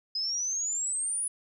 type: exponential sweep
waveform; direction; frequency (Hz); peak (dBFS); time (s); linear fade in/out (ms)
sine; up; 5020 to 10000; -28; 0.15-1.28; 5
effects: 11-bit